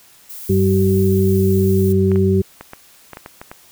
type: noise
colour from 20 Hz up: violet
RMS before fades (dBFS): -33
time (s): 0.29-1.93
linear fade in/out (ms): 10
type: harmonic tone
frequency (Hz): 95.6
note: G2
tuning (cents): -43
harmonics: 1 / 2 / 4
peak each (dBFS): -16 / -16 / -16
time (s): 0.49-2.42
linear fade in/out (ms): 10
type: clicks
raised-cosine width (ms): 0.5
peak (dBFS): -17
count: 9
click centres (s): 2.117 / 2.159 / 2.61 / 2.734 / 3.133 / 3.171 / 3.261 / 3.415 / 3.515
effects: white hiss -48 dBFS RMS until 3.71 s